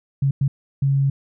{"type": "tone bursts at uneven times", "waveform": "sine", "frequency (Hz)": 137.8, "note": "C#3", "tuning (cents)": -10, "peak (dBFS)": -15, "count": 3, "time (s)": [[0.22, 0.31], [0.41, 0.48], [0.82, 1.1]], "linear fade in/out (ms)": 5, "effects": []}